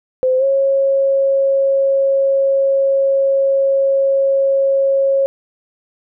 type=tone with pitch glide; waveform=sine; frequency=515 to 545.6 Hz; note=C5 to C#5; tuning=-28 to -28 cents; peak=-11 dBFS; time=0.23-5.26 s; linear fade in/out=0 ms; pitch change=+100 cents; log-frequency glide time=0.38-0.44 s; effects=none